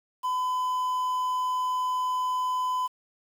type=tone with quantisation; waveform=triangle; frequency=1009 Hz; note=B5; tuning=37 cents sharp; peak=-23 dBFS; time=0.23-2.88 s; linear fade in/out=20 ms; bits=8; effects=none